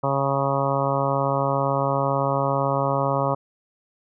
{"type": "harmonic tone", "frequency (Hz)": 137.9, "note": "C#3", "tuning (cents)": -9, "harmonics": [1, 2, 3, 4, 5, 6, 7, 8, 9], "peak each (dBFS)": [-26, -31, -31, -25, -29, -31, -28, -29, -31], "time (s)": [0.03, 3.35], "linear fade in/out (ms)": 10, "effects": []}